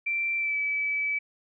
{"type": "tone with pitch glide", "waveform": "sine", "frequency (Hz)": [2349, 2298], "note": ["D7", "D7"], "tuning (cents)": [0, -38], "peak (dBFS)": -25, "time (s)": [0.06, 1.19], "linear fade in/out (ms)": 10, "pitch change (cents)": -38, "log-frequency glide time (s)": [0.37, 0.57], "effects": []}